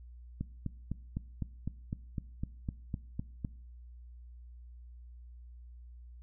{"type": "click train", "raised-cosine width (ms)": 5, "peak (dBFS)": -22, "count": 13, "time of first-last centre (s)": [0.41, 3.448], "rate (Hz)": 3.95, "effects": ["noise-tail reverb RT60 0.6 s tail -21 dB re dry", "added 60 Hz sine -48 dBFS peak until 6.22 s"]}